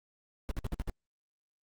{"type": "noise bursts", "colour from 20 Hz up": "brown", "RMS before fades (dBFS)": -32, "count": 6, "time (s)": [0.49, 0.897], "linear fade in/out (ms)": 0, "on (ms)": 22, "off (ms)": 55, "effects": ["Opus 48 kbps"]}